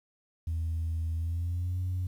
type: tone with pitch glide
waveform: sine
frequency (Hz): 81.7 to 91.18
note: E2 to F#2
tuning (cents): -15 to -25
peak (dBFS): -27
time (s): 0.47-2.07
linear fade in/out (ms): 5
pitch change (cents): +190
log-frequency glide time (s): 1.15-1.8
effects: tanh soft clip ceiling -26 dBFS + 10-bit